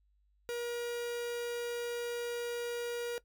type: tone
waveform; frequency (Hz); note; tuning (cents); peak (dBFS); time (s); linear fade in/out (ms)
45% pulse; 476.9; A#4; +39; -35; 0.49-3.18; 0
effects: noise-tail reverb RT60 0.1 s tail -19 dB re dry + added 50 Hz sine -68 dBFS peak until 3.24 s